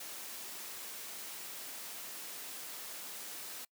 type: noise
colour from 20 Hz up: white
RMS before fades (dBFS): -45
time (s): 0-3.65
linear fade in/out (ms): 5
effects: noise-tail reverb RT60 0.1 s tail -25 dB re dry + high-pass 200 Hz 12 dB/octave